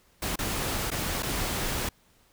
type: noise with dropouts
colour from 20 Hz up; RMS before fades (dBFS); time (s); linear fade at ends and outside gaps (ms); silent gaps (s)
pink; -30; 0.22-1.89; 5; 0.358-0.388 / 0.904-0.915 / 1.225-1.23
effects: pink hiss -63 dBFS RMS until 2.32 s